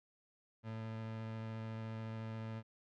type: tone with vibrato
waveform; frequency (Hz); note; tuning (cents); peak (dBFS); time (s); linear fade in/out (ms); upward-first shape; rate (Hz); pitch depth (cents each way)
30% pulse; 111.4; A2; +22; -39; 0.63-2.63; 50; triangle; 14; 10
effects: low-pass 3000 Hz 12 dB/octave